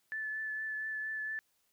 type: tone with vibrato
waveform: sine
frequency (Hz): 1742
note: A6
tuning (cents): -18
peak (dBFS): -35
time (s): 0.12-1.39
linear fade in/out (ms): 0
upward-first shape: triangle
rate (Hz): 4.3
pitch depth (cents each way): 18
effects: white hiss -75 dBFS RMS until 1.72 s